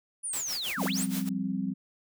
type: linear two-way sweep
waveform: sine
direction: down then up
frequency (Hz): 9830 to 257.5 to 9830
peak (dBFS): -31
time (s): 0.23-1.06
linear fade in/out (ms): 20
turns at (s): 0.85
type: noise with tremolo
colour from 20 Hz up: white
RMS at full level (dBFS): -36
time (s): 0.33-1.29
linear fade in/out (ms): 2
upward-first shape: sine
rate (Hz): 6.3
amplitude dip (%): 85
type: chord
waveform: sine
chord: F suspended second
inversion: none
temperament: just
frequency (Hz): 174.61 / 196.44 / 261.9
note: F3 / G3 / C4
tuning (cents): 0 / +4 / +2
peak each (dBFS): -35 / -31 / -33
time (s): 0.77-1.74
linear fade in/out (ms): 20
effects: none